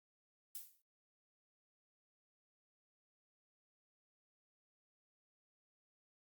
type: noise with exponential decay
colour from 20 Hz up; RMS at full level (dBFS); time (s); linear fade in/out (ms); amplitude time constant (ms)
violet; -43; 0.55-0.82; 1; 58
effects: Opus 48 kbps

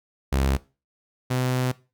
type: tone pair in turn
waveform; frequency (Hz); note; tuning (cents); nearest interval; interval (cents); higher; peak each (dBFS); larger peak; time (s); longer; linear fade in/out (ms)
sawtooth; 67.4 / 127.23; C#2 / C3; -48 / -48; major seventh; 1100; second; -16 / -18; first; 0.32-0.57 / 1.3-1.72; second; 10
effects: noise-tail reverb RT60 0.3 s tail -19 dB re dry

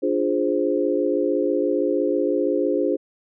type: chord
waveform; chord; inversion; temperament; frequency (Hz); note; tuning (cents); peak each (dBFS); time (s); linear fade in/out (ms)
sine; D half-diminished seventh; none; equal; 293.7 / 349.2 / 415.3 / 523.3; D4 / F4 / Ab4 / C5; 0 / 0 / 0 / 0; -24; 0.02-2.97; 20
effects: none

